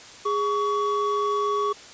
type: tone pair together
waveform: triangle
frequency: 412.9 / 1126.1 Hz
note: G#4 / C#6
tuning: -10 / +27 cents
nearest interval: octave + perfect fourth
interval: 1737 cents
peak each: -23 / -22 dBFS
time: 0.25-1.73 s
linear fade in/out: 10 ms
effects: white hiss -44 dBFS RMS until 1.93 s + resampled to 16000 Hz